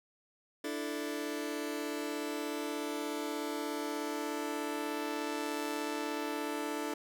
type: chord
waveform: sawtooth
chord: D suspended second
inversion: none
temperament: just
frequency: 293.7 / 330.4 / 440.5 Hz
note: D4 / E4 / A4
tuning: 0 / +4 / +2 cents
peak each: -34 / -37 / -36 dBFS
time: 0.64-6.94 s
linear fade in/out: 5 ms
effects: none